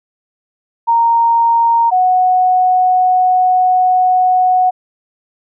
sine tone pair in turn, 928 / 736.6 Hz, A#5 / F#5, -8 / -8 cents, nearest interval major third, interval 400 cents, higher first, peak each -8 dBFS, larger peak neither, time 0.87-1.91 / 1.91-4.71 s, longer second, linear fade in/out 20 ms, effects none

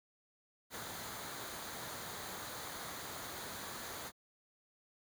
pink noise with comb filter, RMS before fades -45 dBFS, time 0.7-4.12 s, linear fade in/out 50 ms, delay 0.37 ms, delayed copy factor -0.5, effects high-pass 80 Hz 12 dB/octave

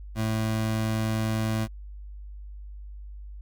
25% pulse tone, 110 Hz, A2, in tune, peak -21 dBFS, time 0.15-1.68 s, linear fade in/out 50 ms, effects added 50 Hz sine -38 dBFS peak until 3.41 s

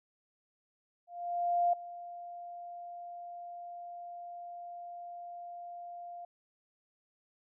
sine tone with ADSR envelope, 698.5 Hz, F5, in tune, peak -24 dBFS, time 1.07-6.25 s, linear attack 660 ms, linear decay 6 ms, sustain -18 dB, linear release 4 ms, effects none

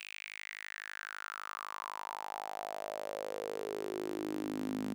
sawtooth tone with high-pass filter sweep, 51.91 Hz, G#1, in tune, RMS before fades -41 dBFS, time 0-4.94 s, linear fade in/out 0 ms, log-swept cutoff 2600 to 230 Hz, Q 5.9, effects none

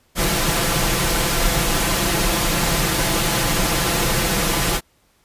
pink noise with comb filter, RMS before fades -19 dBFS, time 0.15-4.81 s, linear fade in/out 50 ms, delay 5.9 ms, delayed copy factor +0.6, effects pink hiss -60 dBFS RMS until 5.24 s + resampled to 32000 Hz

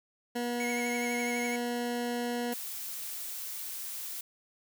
20% pulse tone, 240.7 Hz, B3, 44 cents flat, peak -26 dBFS, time 0.35-2.54 s, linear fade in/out 10 ms
square tone with vibrato, 2192 Hz, C#7, 20 cents flat, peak -35 dBFS, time 0.6-1.56 s, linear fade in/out 2 ms, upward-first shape triangle, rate 12 Hz, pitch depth 48 cents each way
blue noise, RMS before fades -39 dBFS, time 2.52-4.21 s, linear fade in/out 5 ms
effects none

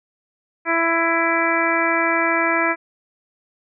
harmonic tone, 332.4 Hz, E4, 15 cents sharp, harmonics 1 / 2 / 3 / 4 / 5 / 6 / 7, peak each -24 / -24 / -24 / -24 / -24 / -24 / -24 dBFS, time 0.65-2.76 s, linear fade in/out 50 ms, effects none

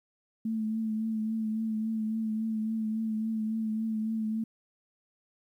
sine tone with vibrato, 220 Hz, A3, in tune, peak -28 dBFS, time 0.45-4.44 s, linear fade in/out 5 ms, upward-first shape triangle, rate 3.6 Hz, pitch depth 34 cents each way, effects 11-bit

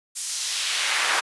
brown noise with high-pass filter sweep, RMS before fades -25 dBFS, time 0.15-1.21 s, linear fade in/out 20 ms, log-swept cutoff 8000 to 1200 Hz, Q 1.1, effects high-pass 400 Hz 12 dB/octave + resampled to 24000 Hz

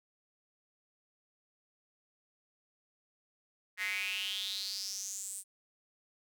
square tone with high-pass filter sweep, 98.3 Hz, G2, 5 cents sharp, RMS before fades -38 dBFS, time 3.77-5.44 s, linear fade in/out 50 ms, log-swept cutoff 1900 to 9000 Hz, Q 6.7, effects none

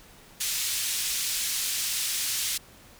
white band-pass noise, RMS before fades -29 dBFS, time 0.4-2.58 s, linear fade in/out 10 ms, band 2600 to 10000 Hz, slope 12 dB/octave, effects pink hiss -52 dBFS RMS until 2.99 s

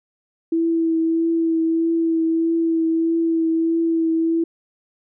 sine tone with vibrato, 328.3 Hz, E4, 7 cents flat, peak -16 dBFS, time 0.52-4.44 s, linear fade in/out 5 ms, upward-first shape triangle, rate 1.6 Hz, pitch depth 21 cents each way, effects none

